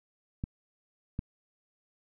clicks, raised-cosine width 5 ms, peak -20 dBFS, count 2, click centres 0.439 / 1.191 s, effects none

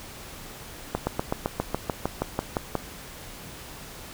slowing click train, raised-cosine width 1 ms, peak -10 dBFS, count 13, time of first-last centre 0.95-2.753 s, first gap 120 ms, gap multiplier 1.04, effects pink hiss -42 dBFS RMS until 4.13 s

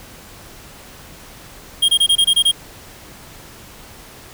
square tone bursts, 3235 Hz, G#7, 46 cents flat, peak -11 dBFS, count 8, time 1.82-2.516 s, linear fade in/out 10 ms, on 66 ms, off 24 ms, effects pink hiss -40 dBFS RMS until 4.33 s

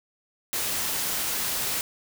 white noise, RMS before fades -28 dBFS, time 0.53-1.81 s, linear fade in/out 0 ms, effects none

